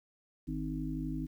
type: harmonic tone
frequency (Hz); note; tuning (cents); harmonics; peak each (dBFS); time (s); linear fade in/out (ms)
51.91; G#1; 0; 1 / 3 / 5 / 6; -40 / -39 / -38 / -40; 0.47-1.27; 20
effects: 11-bit